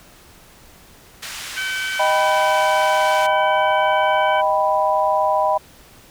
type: band-pass noise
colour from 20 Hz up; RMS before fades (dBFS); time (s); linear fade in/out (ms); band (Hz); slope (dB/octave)
pink; -32; 1.22-3.27; 10; 1500 to 9100; 12
type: harmonic tone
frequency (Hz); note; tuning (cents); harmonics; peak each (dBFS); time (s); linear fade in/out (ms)
764; G5; -45; 2 / 3 / 4; -24 / -28 / -30; 1.56-4.42; 20
type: chord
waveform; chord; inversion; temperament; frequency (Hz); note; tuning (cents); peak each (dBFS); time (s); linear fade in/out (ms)
sine; Eb augmented; none; equal; 622.3 / 784 / 987.8; Eb5 / G5 / B5; 0 / 0 / 0; -19 / -20 / -19; 1.99-5.58; 10
effects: pink hiss -47 dBFS RMS until 6.1 s